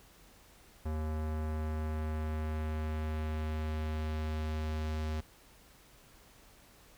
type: tone with low-pass filter sweep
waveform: square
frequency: 77.78 Hz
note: D#2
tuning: in tune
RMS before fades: -35 dBFS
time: 0.85-5.21 s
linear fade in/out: 10 ms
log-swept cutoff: 1200 to 5700 Hz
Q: 0.84
effects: added 46 Hz sine -65 dBFS peak until 6.97 s + pink hiss -60 dBFS RMS until 6.97 s